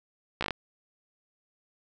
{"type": "slowing click train", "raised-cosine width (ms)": 0.3, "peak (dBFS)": -13, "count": 6, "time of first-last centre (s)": [0.41, 0.507], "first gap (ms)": 15, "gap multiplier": 1.13, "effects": []}